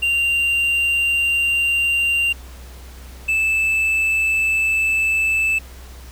triangle tone pair in turn, 2776 / 2631 Hz, F7 / E7, -11 / -4 cents, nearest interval minor second, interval 93 cents, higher first, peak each -14 dBFS, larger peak neither, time 0.02-2.33 / 3.28-5.59 s, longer neither, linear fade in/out 10 ms, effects added 63 Hz sine -36 dBFS peak until 6.11 s + pink hiss -44 dBFS RMS until 6.11 s

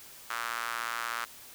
sawtooth tone with high-pass filter, 116.54 Hz, A#2, in tune, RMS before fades -35 dBFS, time 0.3-1.25 s, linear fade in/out 5 ms, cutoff 1300 Hz, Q 3, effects white hiss -50 dBFS RMS until 1.54 s

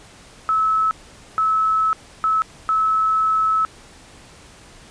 sine tone bursts at uneven times, 1299 Hz, E6, 26 cents flat, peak -15 dBFS, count 4, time 0.49-0.91 / 1.38-1.93 / 2.24-2.42 / 2.69-3.65 s, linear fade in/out 0 ms, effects pink hiss -45 dBFS RMS until 4.9 s + resampled to 22050 Hz

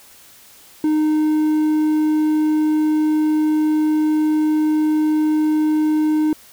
triangle tone, 307.7 Hz, D#4, 19 cents flat, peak -12 dBFS, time 0.84-6.33 s, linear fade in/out 2 ms, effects white hiss -46 dBFS RMS until 6.52 s

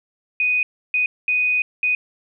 sine tone bursts at uneven times, 2489 Hz, D#7, in tune, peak -16 dBFS, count 4, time 0.4-0.63 / 0.94-1.06 / 1.28-1.62 / 1.83-1.95 s, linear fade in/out 2 ms, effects none

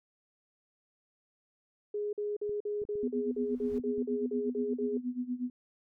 sine tone bursts, 415.3 Hz, G#4, in tune, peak -31 dBFS, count 13, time 1.94-4.974 s, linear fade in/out 5 ms, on 190 ms, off 47 ms
clicks, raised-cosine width 3 ms, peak -37 dBFS, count 7, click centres 2.494 / 2.818 / 2.851 / 2.955 / 3.032 / 3.798 / 3.98 s
sine tone with tremolo, 248.3 Hz, B3, 9 cents sharp, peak -29 dBFS, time 3.03-5.5 s, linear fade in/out 2 ms, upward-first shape sine, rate 8.4 Hz, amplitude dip 85%
brown noise with exponential growth, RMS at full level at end -46 dBFS, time 3.13-3.78 s, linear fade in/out 0 ms, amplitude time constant 140 ms
effects none

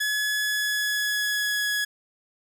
sawtooth tone with pitch glide, 1700 to 1680.5 Hz, G#6 to G#6, +40 to +20 cents, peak -20 dBFS, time 0-1.85 s, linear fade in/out 10 ms, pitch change -20 cents, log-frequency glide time 0.38-1.65 s, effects none

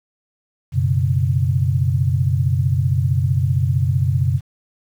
sine chord, F# suspended fourth, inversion none, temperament just, 92.5 / 123.33 / 138.75 Hz, F#2 / B2 / C#3, 0 / -2 / +2 cents, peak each -19 dBFS, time 0.72-4.41 s, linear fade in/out 50 ms, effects 8-bit

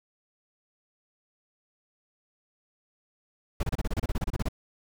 brown noise bursts, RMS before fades -27 dBFS, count 15, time 3.6-4.486 s, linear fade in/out 5 ms, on 32 ms, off 29 ms, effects none

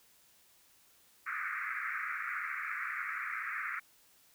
pink band-pass noise, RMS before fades -38 dBFS, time 1.26-3.8 s, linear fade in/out 10 ms, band 1200 to 2300 Hz, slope 96 dB/octave, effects white hiss -65 dBFS RMS until 4.34 s

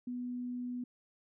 sine tone, 246.6 Hz, B3, 2 cents flat, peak -36 dBFS, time 0.07-0.84 s, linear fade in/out 5 ms, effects none

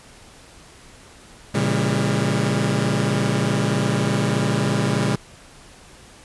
sawtooth chord, A# diminished seventh, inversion none, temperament just, 116.54 / 139.85 / 167.82 / 201.4 Hz, A#2 / C#3 / E3 / G3, 0 / +16 / +31 / +47 cents, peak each -20 / -19 / -23 / -19 dBFS, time 1.54-5.16 s, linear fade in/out 10 ms, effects pink hiss -46 dBFS RMS until 6.24 s + resampled to 24000 Hz

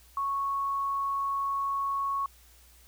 sine tone, 1106 Hz, C#6, 4 cents flat, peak -27 dBFS, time 0.17-2.26 s, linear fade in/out 2 ms, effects added 60 Hz sine -57 dBFS peak until 2.87 s + white hiss -59 dBFS RMS until 2.87 s

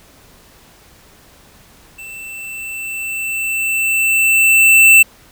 square tone with level ramp, 2668 Hz, E7, 20 cents sharp, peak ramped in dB -31 to -4 dBFS, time 1.98-5.03 s, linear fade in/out 10 ms, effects pink hiss -46 dBFS RMS until 5.31 s

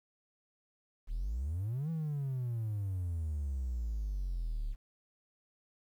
triangle exponential two-way sweep, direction up then down, 34.65 to 165.9 to 34.65 Hz, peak -30 dBFS, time 1.07-4.76 s, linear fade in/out 50 ms, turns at 1.9 s, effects tanh soft clip ceiling -28 dBFS + 11-bit

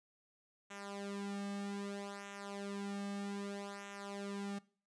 sawtooth tone with flanger, 200.4 Hz, G3, 38 cents sharp, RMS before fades -44 dBFS, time 0.7-4.59 s, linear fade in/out 10 ms, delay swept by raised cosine 0.21 to 2.11 ms, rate 0.63 Hz, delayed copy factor -0.8, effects noise-tail reverb RT60 0.4 s tail -20 dB re dry + resampled to 22050 Hz

